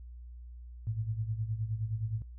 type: tone with tremolo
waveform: sine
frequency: 110 Hz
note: A2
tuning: in tune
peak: -29 dBFS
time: 0.87-2.22 s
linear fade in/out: 0 ms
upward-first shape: sine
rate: 9.6 Hz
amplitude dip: 70%
effects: noise-tail reverb RT60 0.1 s tail -20 dB re dry + added 60 Hz sine -44 dBFS peak until 2.38 s